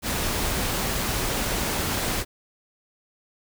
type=noise; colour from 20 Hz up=pink; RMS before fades=-26 dBFS; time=0.02-2.25 s; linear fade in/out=50 ms; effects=none